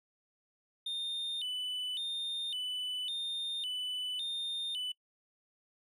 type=tone with vibrato; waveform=triangle; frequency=3300 Hz; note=G#7; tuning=12 cents flat; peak=-33 dBFS; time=0.86-4.92 s; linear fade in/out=5 ms; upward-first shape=square; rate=0.9 Hz; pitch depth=170 cents each way; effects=noise-tail reverb RT60 0.1 s tail -24 dB re dry